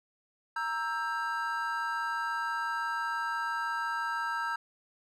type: chord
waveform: triangle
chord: E diminished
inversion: second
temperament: equal with one note detuned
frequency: 932.3 / 1318.5 / 1592.6 Hz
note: Bb5 / E6 / G6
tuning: 0 / 0 / +27 cents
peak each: -33 dBFS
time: 0.56-4.56 s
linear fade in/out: 5 ms
effects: none